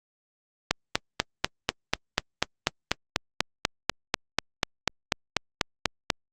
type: click train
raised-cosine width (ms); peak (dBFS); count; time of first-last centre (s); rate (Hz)
0.2; -3; 23; 0.71-6.102; 4.08
effects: Opus 48 kbps